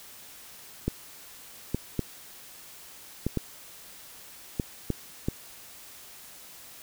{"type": "clicks", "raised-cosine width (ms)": 3, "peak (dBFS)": -13, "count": 8, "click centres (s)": [0.88, 1.746, 1.993, 3.266, 3.373, 4.598, 4.903, 5.285], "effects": ["white hiss -48 dBFS RMS until 6.82 s"]}